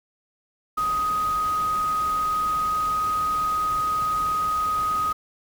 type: tone in noise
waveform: sine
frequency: 1252 Hz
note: D#6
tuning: 10 cents sharp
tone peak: -21 dBFS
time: 0.77-5.13 s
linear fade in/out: 10 ms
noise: pink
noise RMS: -38 dBFS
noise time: 0.77-5.13 s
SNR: +14 dB
effects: none